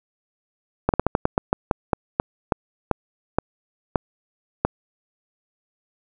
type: slowing click train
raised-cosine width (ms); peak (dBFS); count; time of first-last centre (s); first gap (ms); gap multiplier
1; -3; 16; 0.89-4.65; 48; 1.21
effects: none